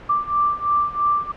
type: beating tone pair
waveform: sine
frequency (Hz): 1174.7 / 1177.7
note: D6 / D6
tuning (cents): 0 / +4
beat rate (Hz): 3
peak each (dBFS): -21 / -19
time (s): 0.09-1.32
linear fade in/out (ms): 10
effects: pink hiss -40 dBFS RMS until 1.36 s + low-pass 2000 Hz 12 dB/octave